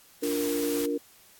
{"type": "chord", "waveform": "sine", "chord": "Bb major", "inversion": "first", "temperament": "just", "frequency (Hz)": [291.4, 349.6, 466.2], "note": ["D4", "F4", "Bb4"], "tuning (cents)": [-13, 2, 0], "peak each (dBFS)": [-29, -34, -29], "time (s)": [0.22, 0.98], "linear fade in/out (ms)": 10}
{"type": "noise", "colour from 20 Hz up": "white", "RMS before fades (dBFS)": -36, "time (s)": [0.23, 0.86], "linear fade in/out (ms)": 5}
{"effects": ["white hiss -56 dBFS RMS until 1.39 s", "AAC 64 kbps"]}